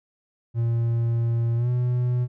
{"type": "tone with pitch glide", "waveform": "triangle", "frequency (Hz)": [116.54, 123.47], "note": ["A#2", "B2"], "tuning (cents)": [0, 0], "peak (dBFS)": -18, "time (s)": [0.54, 2.28], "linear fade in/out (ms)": 50, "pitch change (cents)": 100, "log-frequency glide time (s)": [1.56, 1.69], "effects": []}